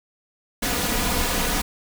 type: noise with comb filter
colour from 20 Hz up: pink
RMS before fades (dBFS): -23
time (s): 0.62-1.62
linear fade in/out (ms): 10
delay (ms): 4.1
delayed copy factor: +0.65
effects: none